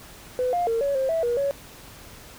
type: tone with pitch steps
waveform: sine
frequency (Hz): 503 / 704 / 457.4 / 562 / 530 / 655 / 478.4 / 559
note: B4 / F5 / A#4 / C#5 / C5 / E5 / A#4 / C#5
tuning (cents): +32 / +14 / -33 / +24 / +22 / -11 / +45 / +14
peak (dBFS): -20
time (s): 0.39-1.51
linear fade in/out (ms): 0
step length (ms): 140
effects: tanh soft clip ceiling -16 dBFS + pink hiss -45 dBFS RMS until 2.38 s